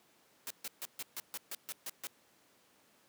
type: noise bursts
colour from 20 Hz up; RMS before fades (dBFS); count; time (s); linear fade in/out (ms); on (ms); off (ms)
white; -41; 10; 0.47-2.07; 0; 34; 140
effects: pink hiss -67 dBFS RMS until 3.08 s + high-pass 200 Hz 12 dB/octave